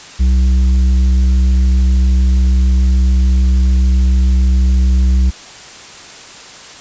triangle tone with tanh clipping, 63.8 Hz, C2, 43 cents flat, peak -9 dBFS, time 0.19-5.31 s, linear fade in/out 20 ms, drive 11 dB, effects white hiss -34 dBFS RMS until 6.8 s + resampled to 16000 Hz

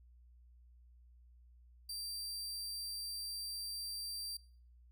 sawtooth tone, 4699 Hz, D8, in tune, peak -38 dBFS, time 1.89-4.37 s, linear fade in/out 5 ms, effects noise-tail reverb RT60 0.5 s tail -21 dB re dry + added 60 Hz sine -59 dBFS peak until 4.91 s

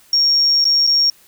triangle tone with dropouts, 5550 Hz, F8, 12 cents flat, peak -8 dBFS, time 0.13-1.1 s, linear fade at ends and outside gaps 2 ms, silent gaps 0.643-0.652 / 0.868-0.873 s, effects tanh soft clip ceiling -9 dBFS + white hiss -50 dBFS RMS until 1.27 s

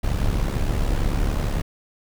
brown noise with amplitude modulation, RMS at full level -19 dBFS, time 0.03-1.62 s, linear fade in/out 10 ms, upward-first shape sine, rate 71 Hz, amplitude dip 65%, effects none

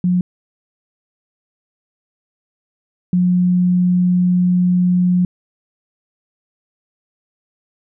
sine tone pair in turn, 179.6 / 179.6 Hz, F3 / F3, +49 / +49 cents, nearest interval unison, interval 0 cents, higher neither, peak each -12 / -11 dBFS, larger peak second, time 0.04-0.21 / 3.13-5.25 s, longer second, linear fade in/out 2 ms, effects none

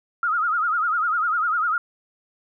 sine tone with vibrato, 1333 Hz, E6, 19 cents sharp, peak -19 dBFS, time 0.23-1.78 s, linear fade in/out 2 ms, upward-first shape sine, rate 10 Hz, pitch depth 130 cents each way, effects none

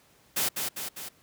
white noise with echo, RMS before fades -27 dBFS, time 0.36-0.49 s, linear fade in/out 10 ms, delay 200 ms, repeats 3, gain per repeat -4 dB, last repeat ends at 1.09 s, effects pink hiss -61 dBFS RMS until 1.22 s + high-pass 80 Hz 12 dB/octave

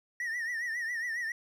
triangle tone with vibrato, 1875 Hz, A#6, 10 cents sharp, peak -30 dBFS, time 0.2-1.32 s, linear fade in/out 2 ms, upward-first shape triangle, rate 7.3 Hz, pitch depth 110 cents each way, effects none

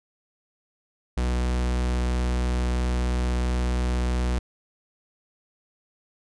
45% pulse tone, 61.5 Hz, B1, 7 cents flat, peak -22 dBFS, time 1.17-4.39 s, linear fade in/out 5 ms, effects resampled to 22050 Hz

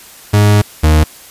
40% pulse tone pair in turn, 103.83 / 77.43 Hz, G#2 / D#2, 0 / -8 cents, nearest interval perfect fourth, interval 508 cents, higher first, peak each -5 dBFS, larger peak neither, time 0.33-0.62 / 0.83-1.04 s, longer first, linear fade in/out 10 ms, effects white hiss -37 dBFS RMS until 1.3 s + resampled to 32000 Hz

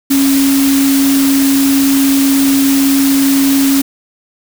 sine tone in noise, 274.1 Hz, C#4, 19 cents flat, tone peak -8 dBFS, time 0.1-3.82 s, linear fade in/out 10 ms, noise white, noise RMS -18 dBFS, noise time 0.1-3.82 s, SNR +7 dB, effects none

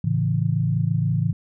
sine chord, A major, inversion none, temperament equal, 110 / 138.59 / 164.81 Hz, A2 / C#3 / E3, 0 / 0 / 0 cents, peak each -23 dBFS, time 0.04-1.33 s, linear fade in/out 5 ms, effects none

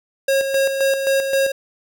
square tone with tremolo, 543 Hz, C#5, 36 cents flat, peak -15 dBFS, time 0.28-1.52 s, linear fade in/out 5 ms, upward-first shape square, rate 3.8 Hz, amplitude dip 50%, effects none

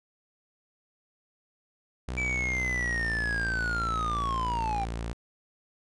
sawtooth tone with pitch glide, 62.6 to 57.07 Hz, B1 to A#1, +24 to -36 cents, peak -28 dBFS, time 2.08-5.13 s, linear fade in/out 0 ms, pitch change -160 cents, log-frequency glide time 2.63-3.1 s
triangle linear sweep, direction down, 2328 to 773 Hz, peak -26 dBFS, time 2.17-4.85 s, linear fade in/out 10 ms
effects resampled to 22050 Hz

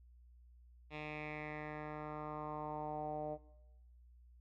10% pulse tone with low-pass filter sweep, 151.6 Hz, D#3, 45 cents flat, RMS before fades -44 dBFS, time 0.9-3.38 s, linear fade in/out 50 ms, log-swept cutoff 2900 to 630 Hz, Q 3.8, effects noise-tail reverb RT60 0.9 s tail -18 dB re dry + added 60 Hz sine -59 dBFS peak until 4.4 s

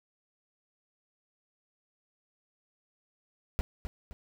brown noise with echo, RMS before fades -27 dBFS, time 3.59-3.61 s, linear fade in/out 0 ms, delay 260 ms, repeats 2, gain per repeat -8 dB, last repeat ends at 4.13 s, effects none

